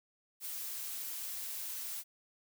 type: noise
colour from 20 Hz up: blue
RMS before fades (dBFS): -41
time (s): 0.4-2.04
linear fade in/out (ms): 50
effects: none